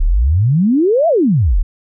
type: exponential two-way sweep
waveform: sine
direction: up then down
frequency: 31.81 to 698.5 to 31.81 Hz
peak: -9 dBFS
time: 0-1.63 s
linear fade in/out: 10 ms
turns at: 1.08 s
effects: none